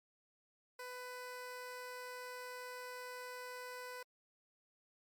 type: tone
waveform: 15% pulse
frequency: 499 Hz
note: B4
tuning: 18 cents sharp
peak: -39 dBFS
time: 0.79-4.03 s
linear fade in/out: 5 ms
effects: MP3 96 kbps